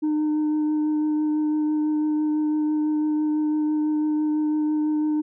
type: tone with vibrato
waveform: sine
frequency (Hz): 304.5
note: D#4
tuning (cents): -37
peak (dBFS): -17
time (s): 0.02-5.22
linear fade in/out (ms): 20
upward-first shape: triangle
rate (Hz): 6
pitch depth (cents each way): 13
effects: tanh soft clip ceiling -19 dBFS

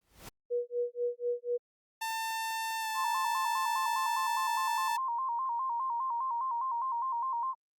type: noise with exponential growth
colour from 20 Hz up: pink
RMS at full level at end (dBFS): -42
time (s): 0.01-0.29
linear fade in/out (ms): 5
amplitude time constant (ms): 60
type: tone with tremolo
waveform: sine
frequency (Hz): 483.3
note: B4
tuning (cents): -38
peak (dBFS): -27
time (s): 0.5-1.58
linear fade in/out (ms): 20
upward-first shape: sine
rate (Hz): 4.1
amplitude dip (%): 100
type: tone with pitch glide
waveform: sawtooth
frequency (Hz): 895 to 880.6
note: A5 to A5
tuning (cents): +29 to +1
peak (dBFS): -29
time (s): 2.01-4.97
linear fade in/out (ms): 10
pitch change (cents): -28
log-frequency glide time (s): 2.79-2.88
type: tone with vibrato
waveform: sine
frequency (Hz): 993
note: B5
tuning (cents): +9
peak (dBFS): -30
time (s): 2.94-7.55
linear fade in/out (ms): 50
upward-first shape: square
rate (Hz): 4.9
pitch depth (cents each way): 98
effects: Opus 48 kbps

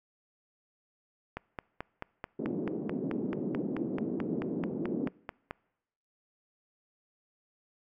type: click train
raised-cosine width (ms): 0.5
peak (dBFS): -21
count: 20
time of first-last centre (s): 1.37-5.509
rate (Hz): 4.59
type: band-pass noise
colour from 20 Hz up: white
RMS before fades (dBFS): -34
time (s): 2.39-5.09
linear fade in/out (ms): 5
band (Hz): 180 to 360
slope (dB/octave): 24
effects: noise-tail reverb RT60 0.9 s tail -24 dB re dry

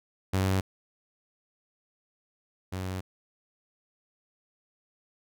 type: tone pair in turn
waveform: sawtooth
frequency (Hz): 95.2 / 93.29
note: F#2 / F#2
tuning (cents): +50 / +15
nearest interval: unison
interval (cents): 35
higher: first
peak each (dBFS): -20 / -28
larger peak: first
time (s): 0.33-0.61 / 2.72-3.01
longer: second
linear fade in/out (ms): 10
effects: none

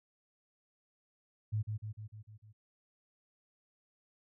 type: tone with echo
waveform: sine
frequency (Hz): 107.3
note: A2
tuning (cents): -43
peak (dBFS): -30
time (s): 1.52-1.63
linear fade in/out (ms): 20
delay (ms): 150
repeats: 6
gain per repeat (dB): -4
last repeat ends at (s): 2.53
effects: none

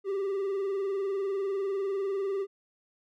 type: tone with vibrato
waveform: triangle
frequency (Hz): 392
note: G4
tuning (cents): 0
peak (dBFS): -26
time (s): 0.04-2.47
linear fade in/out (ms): 50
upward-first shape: sine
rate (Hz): 20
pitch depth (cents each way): 56
effects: none

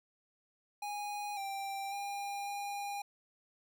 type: tone with pitch steps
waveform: square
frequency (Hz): 824 / 787 / 804 / 809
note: G#5 / G5 / G5 / G#5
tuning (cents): -14 / +7 / +44 / -46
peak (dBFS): -38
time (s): 0.82-3.02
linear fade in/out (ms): 5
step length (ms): 550
effects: none

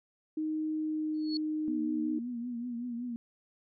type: tone with pitch glide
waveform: sine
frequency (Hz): 311.1 to 308.4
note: D#4 to D#4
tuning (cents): 0 to -15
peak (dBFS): -30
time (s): 0.37-2.19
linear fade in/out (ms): 5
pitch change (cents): -15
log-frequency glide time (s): 0.73-1.22
type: tone with exponential growth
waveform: sine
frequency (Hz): 4381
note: C#8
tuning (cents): -21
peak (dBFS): -31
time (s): 1.14-1.37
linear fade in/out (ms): 2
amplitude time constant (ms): 48
type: tone with vibrato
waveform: sine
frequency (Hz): 240.4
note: B3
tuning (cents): -46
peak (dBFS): -34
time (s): 1.68-3.16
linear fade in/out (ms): 0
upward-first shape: triangle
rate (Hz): 5.3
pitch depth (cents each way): 72
effects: none

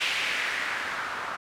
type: noise with low-pass filter sweep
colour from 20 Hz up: blue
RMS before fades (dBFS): -30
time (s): 0-1.37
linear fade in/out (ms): 20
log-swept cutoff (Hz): 2700 to 1200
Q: 2.3
effects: none

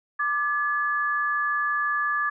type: tone pair together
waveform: sine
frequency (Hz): 1181.4 / 1707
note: D6 / G#6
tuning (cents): +10 / +47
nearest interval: tritone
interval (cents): 637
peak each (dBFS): -25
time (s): 0.19-2.3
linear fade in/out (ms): 10
effects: none

